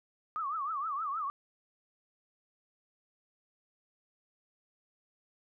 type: tone with vibrato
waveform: sine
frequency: 1200 Hz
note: D6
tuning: 37 cents sharp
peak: -32 dBFS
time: 0.36-1.3 s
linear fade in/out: 0 ms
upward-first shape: triangle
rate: 6.4 Hz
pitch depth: 200 cents each way
effects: none